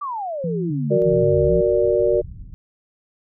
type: exponential sweep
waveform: sine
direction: down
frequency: 1200 to 55 Hz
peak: -24 dBFS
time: 0.01-1.6 s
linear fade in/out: 10 ms
type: tone with vibrato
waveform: sine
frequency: 156.9 Hz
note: D#3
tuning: 15 cents sharp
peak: -22 dBFS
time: 0.44-1.61 s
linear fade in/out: 2 ms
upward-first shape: square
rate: 1.9 Hz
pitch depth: 140 cents each way
type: chord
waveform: sine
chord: Gb augmented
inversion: none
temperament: equal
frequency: 370 / 466.2 / 587.3 Hz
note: Gb4 / Bb4 / D5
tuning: 0 / 0 / 0 cents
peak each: -19 dBFS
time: 0.9-2.22 s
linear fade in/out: 20 ms
type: low-pass noise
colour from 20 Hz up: pink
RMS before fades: -35 dBFS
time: 1.02-2.54 s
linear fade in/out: 0 ms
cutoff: 150 Hz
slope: 24 dB/octave
effects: none